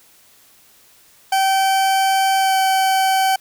40% pulse tone with pitch glide, 772 to 766.2 Hz, G5 to G5, -27 to -40 cents, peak -13 dBFS, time 1.32-3.36 s, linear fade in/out 5 ms, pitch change -13 cents, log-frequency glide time 2.37-2.57 s, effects white hiss -51 dBFS RMS until 3.4 s

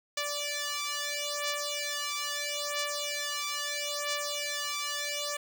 5% pulse beating tone pair, 583 / 583.76 Hz, D5 / D5, -13 / -11 cents, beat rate 0.76 Hz, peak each -23 dBFS, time 0.17-5.37 s, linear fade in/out 5 ms, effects none

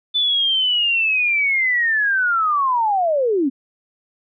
sine linear sweep, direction down, 3520 to 250 Hz, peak -15 dBFS, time 0.14-3.5 s, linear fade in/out 20 ms, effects none

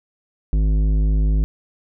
sine tone with tanh clipping, 52.1 Hz, G#1, 6 cents sharp, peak -16 dBFS, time 0.53-1.44 s, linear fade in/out 0 ms, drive 12 dB, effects none

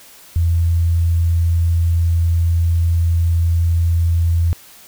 sine tone, 84.2 Hz, E2, 37 cents sharp, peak -12 dBFS, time 0.36-4.53 s, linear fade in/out 0 ms, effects white hiss -43 dBFS RMS until 4.87 s

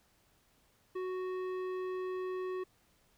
sine tone with tanh clipping, 370 Hz, F#4, in tune, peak -37 dBFS, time 0.95-2.64 s, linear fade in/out 10 ms, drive 13 dB, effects pink hiss -70 dBFS RMS until 3.17 s

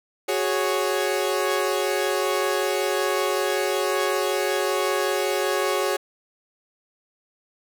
sawtooth chord, F# suspended second, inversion none, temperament equal, 370 / 415.3 / 554.4 Hz, F#4 / G#4 / C#5, 0 / 0 / 0 cents, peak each -22 dBFS, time 0.28-5.97 s, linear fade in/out 10 ms, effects none

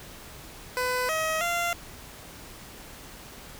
15% pulse tone with pitch steps, 502 / 635 / 691 Hz, B4 / D#5 / F5, +28 / +35 / -19 cents, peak -19 dBFS, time 0.77-1.73 s, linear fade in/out 0 ms, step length 320 ms, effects pink hiss -45 dBFS RMS until 3.59 s

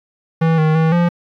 square tone with pitch steps, 162.7 / 156.4 / 160.7 / 173 Hz, E3 / D#3 / E3 / F3, -22 / +9 / -44 / -16 cents, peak -12 dBFS, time 0.41-1.09 s, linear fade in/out 10 ms, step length 170 ms, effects low-pass 2000 Hz 12 dB/octave + 9-bit

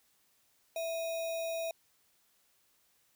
sine tone with sample-and-hold, 659 Hz, E5, 1 cent flat, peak -33 dBFS, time 0.76-1.71 s, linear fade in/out 2 ms, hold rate 3150 Hz, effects white hiss -71 dBFS RMS until 3.15 s

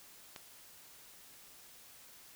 click, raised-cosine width 0.2 ms, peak -28 dBFS, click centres 0.362 s, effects white hiss -57 dBFS RMS until 2.35 s

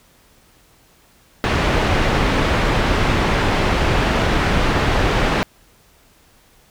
pink low-pass noise, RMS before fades -17 dBFS, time 1.44-5.43 s, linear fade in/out 0 ms, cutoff 2800 Hz, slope 12 dB/octave, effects pink hiss -53 dBFS RMS until 6.7 s

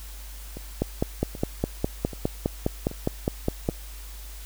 two click trains, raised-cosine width 2 ms, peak -23 / -9 dBFS, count 5 / 15, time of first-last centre 0.57-3.695 / 0.82-3.689 s, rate 1.28 / 4.88 Hz, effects added 50 Hz sine -38 dBFS peak until 4.45 s + white hiss -46 dBFS RMS until 4.45 s

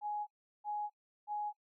sine tone bursts, 835 Hz, G#5, 9 cents sharp, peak -35 dBFS, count 3, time 0.01-1.53 s, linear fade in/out 50 ms, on 260 ms, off 370 ms, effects noise-tail reverb RT60 0.1 s tail -22 dB re dry

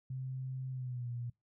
sine tone with pitch glide, 130.5 to 120.36 Hz, C3 to B2, -4 to -44 cents, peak -37 dBFS, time 0.1-1.3 s, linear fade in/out 5 ms, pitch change -140 cents, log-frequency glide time 0.71-1.09 s, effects noise-tail reverb RT60 0.2 s tail -24 dB re dry

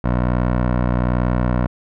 15% pulse tone with low-pass filter, 61.2 Hz, B1, 15 cents flat, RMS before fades -18 dBFS, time 0.04-1.67 s, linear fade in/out 5 ms, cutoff 1300 Hz, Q 1.1, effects none

